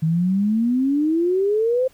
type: exponential sweep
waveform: sine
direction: up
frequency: 155.56 to 527 Hz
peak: -16 dBFS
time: 0.02-1.88 s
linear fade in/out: 10 ms
effects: pink hiss -55 dBFS RMS until 1.93 s